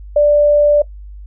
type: tone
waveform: sine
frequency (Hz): 588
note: D5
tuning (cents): +2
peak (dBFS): -7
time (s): 0.16-0.82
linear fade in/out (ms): 5
effects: noise-tail reverb RT60 0.1 s tail -20 dB re dry + added 50 Hz sine -30 dBFS peak until 1.26 s